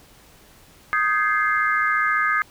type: chord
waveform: sine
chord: Ab major seventh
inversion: second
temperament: equal with one note detuned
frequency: 1244.5 / 1568 / 1682.5 / 2093 Hz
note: Eb6 / G6 / Ab6 / C7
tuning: 0 / 0 / +22 / 0 cents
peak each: -21 / -25 / -24 / -25 dBFS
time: 0.93-2.42 s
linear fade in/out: 0 ms
effects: pink hiss -51 dBFS RMS until 2.5 s